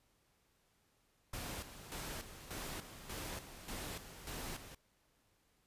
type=noise with tremolo; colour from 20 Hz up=pink; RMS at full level=-44 dBFS; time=1.33-4.75 s; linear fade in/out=5 ms; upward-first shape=square; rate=1.7 Hz; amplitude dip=65%; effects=pink hiss -75 dBFS RMS until 5.66 s + resampled to 32000 Hz